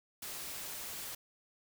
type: noise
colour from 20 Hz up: white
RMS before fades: -43 dBFS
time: 0.22-1.15 s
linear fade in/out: 5 ms
effects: none